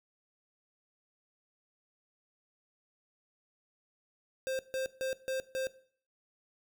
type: tone bursts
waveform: square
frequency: 525 Hz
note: C5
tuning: 6 cents sharp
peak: -33 dBFS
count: 5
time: 4.47-5.67 s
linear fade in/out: 0 ms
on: 120 ms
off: 150 ms
effects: noise-tail reverb RT60 0.5 s tail -17 dB re dry